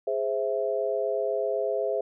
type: chord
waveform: sine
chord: Ab augmented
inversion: none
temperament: equal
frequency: 415.3 / 523.3 / 659.3 Hz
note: Ab4 / C5 / E5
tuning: 0 / 0 / 0 cents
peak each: -29 dBFS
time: 0.07-2.01 s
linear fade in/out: 5 ms
effects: none